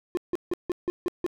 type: tone bursts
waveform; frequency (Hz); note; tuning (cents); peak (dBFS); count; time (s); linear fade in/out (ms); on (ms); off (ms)
triangle; 353.6; F4; +22; -21; 7; 0.15-1.264; 0; 22; 160
effects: none